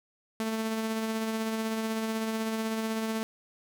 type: tone with tremolo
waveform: sawtooth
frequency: 221.8 Hz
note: A3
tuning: 14 cents sharp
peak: -24 dBFS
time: 0.4-3.23 s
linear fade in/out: 0 ms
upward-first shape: sine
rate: 16 Hz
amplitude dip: 30%
effects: none